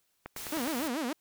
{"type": "click train", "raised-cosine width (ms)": 0.5, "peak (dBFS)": -24, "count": 5, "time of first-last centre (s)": [0.26, 0.675], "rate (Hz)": 9.63}
{"type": "noise", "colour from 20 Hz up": "white", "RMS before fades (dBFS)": -41, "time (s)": [0.36, 0.88], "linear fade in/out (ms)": 5}
{"type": "tone with vibrato", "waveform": "sawtooth", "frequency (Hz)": 277.2, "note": "C#4", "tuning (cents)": 0, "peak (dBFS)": -27, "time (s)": [0.52, 1.13], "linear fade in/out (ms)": 5, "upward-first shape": "sine", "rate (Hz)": 6.9, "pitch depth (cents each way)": 290}
{"effects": ["white hiss -74 dBFS RMS until 1.2 s"]}